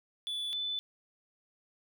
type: tone pair in turn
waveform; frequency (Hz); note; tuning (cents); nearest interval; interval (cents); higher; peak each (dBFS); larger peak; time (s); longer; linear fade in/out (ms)
triangle / sine; 3459 / 3503; A7 / A7; -30 / -8; unison; 22; second; -32 / -32; neither; 0.27-0.53 / 0.53-0.79; neither; 0
effects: none